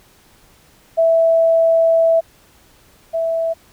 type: tone pair in turn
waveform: sine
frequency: 658 / 658 Hz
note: E5 / E5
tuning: -3 / -3 cents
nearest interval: unison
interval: 0 cents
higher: neither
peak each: -10 / -16 dBFS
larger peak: first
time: 0.97-2.21 / 3.13-3.54 s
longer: first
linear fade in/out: 20 ms
effects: pink hiss -51 dBFS RMS until 3.72 s